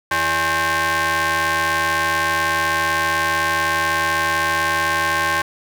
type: ring-modulated tone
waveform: sawtooth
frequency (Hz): 246.9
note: B3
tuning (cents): 0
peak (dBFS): -10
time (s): 0.11-5.42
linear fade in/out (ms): 5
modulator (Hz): 1320
effects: none